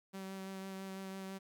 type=tone with vibrato; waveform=sawtooth; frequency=191.9 Hz; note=G3; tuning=37 cents flat; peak=-39 dBFS; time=0.13-1.39 s; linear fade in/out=20 ms; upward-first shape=sine; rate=6 Hz; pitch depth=13 cents each way; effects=12-bit